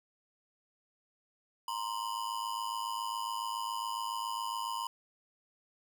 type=ring-modulated tone; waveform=square; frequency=991 Hz; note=B5; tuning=6 cents sharp; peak=-32 dBFS; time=1.68-4.87 s; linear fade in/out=0 ms; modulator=53.6 Hz; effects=none